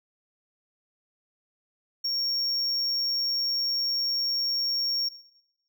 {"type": "tone", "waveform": "triangle", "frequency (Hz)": 5530, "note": "F8", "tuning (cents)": -18, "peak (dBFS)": -24, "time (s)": [2.04, 5.09], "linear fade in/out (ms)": 10, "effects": ["noise-tail reverb RT60 0.9 s tail -17 dB re dry"]}